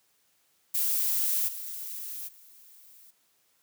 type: noise with level steps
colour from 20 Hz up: violet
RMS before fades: -27 / -38 / -54 dBFS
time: 0.74-3.11 s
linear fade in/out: 10 ms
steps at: 1.47 / 2.27 s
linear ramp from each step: 20 ms
effects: white hiss -69 dBFS RMS until 3.62 s + high-pass 80 Hz 12 dB/octave